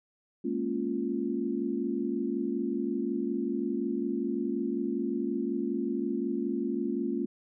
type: chord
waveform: sine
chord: Bb minor seventh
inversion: third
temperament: equal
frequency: 207.7 / 233.1 / 277.2 / 349.2 Hz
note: Ab3 / Bb3 / Db4 / F4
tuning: 0 / 0 / 0 / 0 cents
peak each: -36 / -33 / -33 / -33 dBFS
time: 0.44-7.26 s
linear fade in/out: 10 ms
effects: none